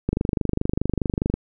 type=click train; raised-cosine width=3 ms; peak=-8 dBFS; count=32; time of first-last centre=0.09-1.34 s; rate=24.8 Hz; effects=none